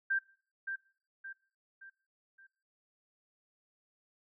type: tone with echo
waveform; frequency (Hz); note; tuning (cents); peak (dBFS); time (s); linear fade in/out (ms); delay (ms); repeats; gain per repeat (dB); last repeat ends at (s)
sine; 1577; G6; +10; -28; 0.1-0.19; 10; 570; 4; -7; 2.47
effects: noise-tail reverb RT60 0.4 s tail -18 dB re dry